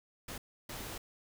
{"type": "noise bursts at uneven times", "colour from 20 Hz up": "pink", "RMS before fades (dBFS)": -43, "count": 2, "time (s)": [[0.28, 0.38], [0.69, 0.98]], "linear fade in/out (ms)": 5, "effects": []}